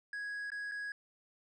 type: tone with dropouts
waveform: triangle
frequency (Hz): 1661.2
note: G#6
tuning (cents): 0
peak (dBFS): -36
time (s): 0.13-0.92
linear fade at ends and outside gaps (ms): 2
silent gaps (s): 0.503-0.518 / 0.714-0.718
effects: resampled to 24000 Hz